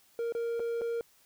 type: tone with dropouts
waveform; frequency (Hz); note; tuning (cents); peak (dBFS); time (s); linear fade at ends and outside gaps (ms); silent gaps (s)
triangle; 466.2; A#4; 0; -28; 0.19-1.01; 1; 0.323-0.35 / 0.596-0.601 / 0.812-0.817
effects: white hiss -64 dBFS RMS until 1.25 s